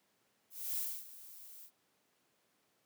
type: noise with ADSR envelope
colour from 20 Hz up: violet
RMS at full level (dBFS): -36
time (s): 0.5-1.71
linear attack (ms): 270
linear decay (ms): 270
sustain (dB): -17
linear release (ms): 69
effects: pink hiss -75 dBFS RMS until 2.85 s + high-pass 200 Hz 12 dB/octave